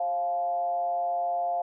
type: tone with frequency modulation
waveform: sine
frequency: 698.5 Hz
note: F5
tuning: in tune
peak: -25 dBFS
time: 0-1.62 s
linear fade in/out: 5 ms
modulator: 163 Hz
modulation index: 0.45
effects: none